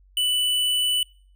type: tone with hard clipping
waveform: triangle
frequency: 2978 Hz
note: F#7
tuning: 11 cents sharp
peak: -21 dBFS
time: 0.17-1.03 s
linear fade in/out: 2 ms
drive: 18 dB
effects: noise-tail reverb RT60 0.5 s tail -26 dB re dry + added 47 Hz sine -52 dBFS peak until 1.35 s